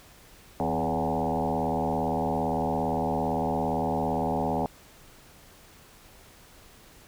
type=tone with frequency modulation; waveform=sine; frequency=493.9 Hz; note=B4; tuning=in tune; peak=-24 dBFS; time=0.6-4.66 s; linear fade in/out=0 ms; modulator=77.6 Hz; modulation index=4.8; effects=pink hiss -53 dBFS RMS until 7.07 s